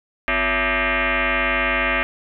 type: tone with frequency modulation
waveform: sine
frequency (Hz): 257.5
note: C4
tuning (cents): -28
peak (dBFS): -17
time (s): 0.28-2.03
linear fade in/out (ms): 0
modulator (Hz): 307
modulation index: 7.9
effects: none